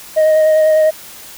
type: tone with vibrato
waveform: sine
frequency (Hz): 624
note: D#5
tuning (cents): +5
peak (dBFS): -5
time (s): 0.16-0.91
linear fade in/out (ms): 20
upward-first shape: square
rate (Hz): 10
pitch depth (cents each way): 11
effects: tanh soft clip ceiling -7 dBFS + white hiss -35 dBFS RMS until 1.37 s